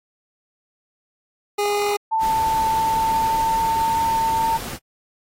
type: tone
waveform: 25% pulse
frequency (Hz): 410.9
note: G#4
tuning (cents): -18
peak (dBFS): -15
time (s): 1.58-1.97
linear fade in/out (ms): 10
type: tone with pitch glide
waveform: sine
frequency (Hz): 888 to 900.4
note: A5 to A5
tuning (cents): +16 to +40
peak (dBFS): -17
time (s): 2.11-4.58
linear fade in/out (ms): 20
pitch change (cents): +24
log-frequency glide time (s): 2.7-3.77
type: noise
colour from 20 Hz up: pink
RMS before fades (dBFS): -32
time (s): 2.19-4.79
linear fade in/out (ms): 50
effects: AAC 48 kbps